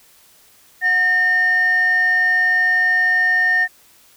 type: tone pair together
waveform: sine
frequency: 733 / 1823.2 Hz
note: F#5 / A#6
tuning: -16 / -39 cents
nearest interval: octave + major third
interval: 1577 cents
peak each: -24 / -12 dBFS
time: 0.81-3.68 s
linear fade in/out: 50 ms
effects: tanh soft clip ceiling -9 dBFS + white hiss -51 dBFS RMS until 4.16 s